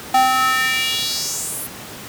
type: tone with high-pass filter sweep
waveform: square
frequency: 258.8 Hz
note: C4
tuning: 19 cents flat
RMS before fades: -19 dBFS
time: 0.14-1.67 s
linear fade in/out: 5 ms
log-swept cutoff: 720 to 12000 Hz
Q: 3
effects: pink hiss -34 dBFS RMS until 2.08 s + high-pass 100 Hz 12 dB/octave